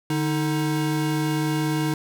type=tone pair together; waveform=square; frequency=149 / 314.1 Hz; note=D3 / D#4; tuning=+25 / +16 cents; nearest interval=octave + minor second; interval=1291 cents; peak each=-25 dBFS; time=0.1-1.94 s; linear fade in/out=2 ms; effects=none

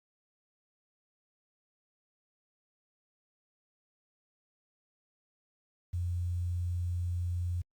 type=tone with quantisation; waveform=sine; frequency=87.9 Hz; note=F2; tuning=12 cents sharp; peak=-30 dBFS; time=5.93-7.62 s; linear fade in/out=10 ms; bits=10; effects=Opus 48 kbps

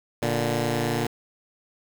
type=tone pair together; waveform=10% pulse; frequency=117.32 / 146.5 Hz; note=A#2 / D3; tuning=+12 / -4 cents; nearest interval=major third; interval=384 cents; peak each=-17 / -20 dBFS; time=0.22-1.07 s; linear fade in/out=5 ms; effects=7-bit

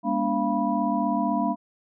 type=tone cluster; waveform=sine; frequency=206.2 / 241.9 / 290.1 / 687 / 980 Hz; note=G#3 / B3 / D4 / F5 / B5; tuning=-12 / -36 / -21 / -29 / -14 cents; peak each=-28 dBFS; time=0.03-1.56 s; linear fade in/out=50 ms; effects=none

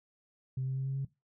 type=tone with pitch steps; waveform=sine; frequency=130.81 / 132.18 / 133.56 / 134.95 / 136.36 Hz; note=C3 / C3 / C3 / C#3 / C#3; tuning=0 / +18 / +36 / -46 / -28 cents; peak=-30 dBFS; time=0.57-1.05 s; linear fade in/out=5 ms; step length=96 ms; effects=noise-tail reverb RT60 0.2 s tail -18 dB re dry + tanh soft clip ceiling -27 dBFS

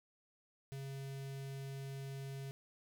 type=tone with notch filter; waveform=square; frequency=136.4 Hz; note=C#3; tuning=28 cents flat; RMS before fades=-45 dBFS; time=0.72-2.51 s; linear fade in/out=0 ms; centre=1100 Hz; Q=1.3; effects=none

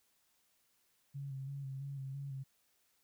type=tone with vibrato; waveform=sine; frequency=137 Hz; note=C#3; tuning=20 cents flat; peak=-40 dBFS; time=1.14-2.44 s; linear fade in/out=20 ms; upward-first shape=square; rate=3 Hz; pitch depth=33 cents each way; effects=white hiss -75 dBFS RMS until 3.03 s

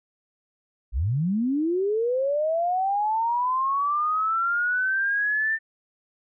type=linear sweep; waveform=sine; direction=up; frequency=47.48 to 1799 Hz; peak=-21 dBFS; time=0.92-5.59 s; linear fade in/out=50 ms; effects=none

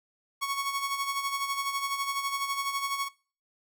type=tone with tremolo; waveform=sawtooth; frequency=1108.7 Hz; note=C#6; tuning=in tune; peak=-23 dBFS; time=0.41-3.09 s; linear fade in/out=20 ms; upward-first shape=sine; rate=12 Hz; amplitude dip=55%; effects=noise-tail reverb RT60 0.4 s tail -21 dB re dry

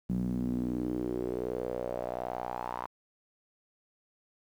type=tone with band-pass filter sweep; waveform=sawtooth; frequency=61.3 Hz; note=B1; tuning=12 cents flat; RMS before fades=-34 dBFS; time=0.09-2.87 s; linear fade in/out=10 ms; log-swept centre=190 to 1000 Hz; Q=4.4; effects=10-bit

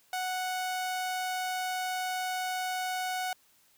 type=tone; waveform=sawtooth; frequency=739 Hz; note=F#5; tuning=2 cents flat; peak=-27 dBFS; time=0.13-3.33 s; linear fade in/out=2 ms; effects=white hiss -65 dBFS RMS until 3.77 s

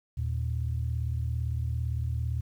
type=tone pair together; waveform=sine; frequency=79.1 / 116.82 Hz; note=D#2 / A#2; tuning=+29 / +4 cents; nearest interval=perfect fifth; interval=675 cents; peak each=-29 / -30 dBFS; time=0.17-2.41 s; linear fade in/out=10 ms; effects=tanh soft clip ceiling -20 dBFS + 10-bit

